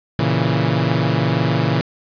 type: chord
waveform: sawtooth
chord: A# diminished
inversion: none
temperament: equal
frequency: 116.54 / 138.59 / 164.81 Hz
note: A#2 / C#3 / E3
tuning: 0 / 0 / 0 cents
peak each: -16 dBFS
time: 0.19-1.81 s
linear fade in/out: 0 ms
effects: resampled to 11025 Hz + 7-bit